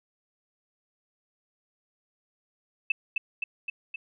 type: tone with echo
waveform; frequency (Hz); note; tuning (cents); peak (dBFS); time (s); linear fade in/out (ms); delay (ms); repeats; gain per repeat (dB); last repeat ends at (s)
sine; 2637; E7; 0; -20; 2.9-2.92; 5; 260; 4; -3; 3.96
effects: none